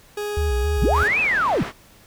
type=tone; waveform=40% pulse; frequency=415.3 Hz; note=G#4; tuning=in tune; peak=-24 dBFS; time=0.17-1.08 s; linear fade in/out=5 ms
type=tone with vibrato; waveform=sine; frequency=67.8 Hz; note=C#2; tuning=38 cents flat; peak=-19 dBFS; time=0.37-1.03 s; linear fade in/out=0 ms; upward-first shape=square; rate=3.7 Hz; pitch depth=170 cents each way
type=linear two-way sweep; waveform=sine; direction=up then down; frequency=83 to 2637 to 103.7 Hz; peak=-17 dBFS; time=0.82-1.63 s; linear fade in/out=0 ms; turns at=1.2 s
type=low-pass noise; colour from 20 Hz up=white; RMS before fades=-32 dBFS; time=0.92-1.73 s; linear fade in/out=50 ms; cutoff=1800 Hz; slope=12 dB/octave
effects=pink hiss -51 dBFS RMS until 2.06 s